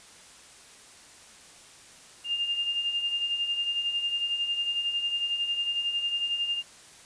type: beating tone pair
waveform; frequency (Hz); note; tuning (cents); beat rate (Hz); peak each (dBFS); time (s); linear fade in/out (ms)
sine; 2800 / 2811; F7 / F7; +4 / +11; 11; -35 / -27; 2.24-6.63; 50
effects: white hiss -51 dBFS RMS until 7.05 s + resampled to 22050 Hz